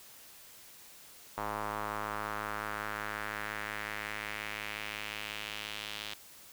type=tone with band-pass filter sweep; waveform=square; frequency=52.8 Hz; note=G#1; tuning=29 cents sharp; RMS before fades=-39 dBFS; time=1.37-6.14 s; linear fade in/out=5 ms; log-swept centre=1000 to 3400 Hz; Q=2.1; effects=white hiss -54 dBFS RMS until 6.52 s